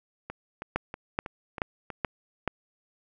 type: two click trains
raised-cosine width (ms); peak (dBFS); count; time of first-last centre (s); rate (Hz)
0.5; -21 / -11; 6 / 5; 0.3-1.903 / 0.76-2.477; 3.12 / 2.33
effects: none